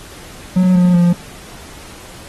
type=tone with pitch steps; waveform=triangle; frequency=183.4 / 178.8 / 174.31 Hz; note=F#3 / F3 / F3; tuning=-15 / +41 / -3 cents; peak=-6 dBFS; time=0.56-1.13 s; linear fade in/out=5 ms; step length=190 ms; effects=pink hiss -37 dBFS RMS until 2.28 s + AAC 32 kbps